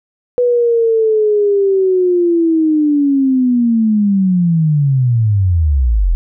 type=linear sweep; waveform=sine; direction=down; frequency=493.9 to 38.72 Hz; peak=-9 dBFS; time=0.38-6.15 s; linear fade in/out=0 ms; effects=none